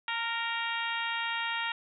harmonic tone with a mistuned harmonic, 464.9 Hz, A#4, 5 cents flat, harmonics 2 / 3 / 4 / 5 / 6 / 7 / 8, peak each -36 / -37 / -36 / -39 / -38 / -40 / -43 dBFS, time 0.08-1.72 s, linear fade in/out 2 ms, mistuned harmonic 2, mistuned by -23 cents, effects none

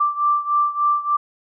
sine beating tone pair, 1174.7 / 1178.1 Hz, D6 / D6, 0 / +5 cents, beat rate 3.4 Hz, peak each -18 / -21 dBFS, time 0-1.17 s, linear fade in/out 10 ms, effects none

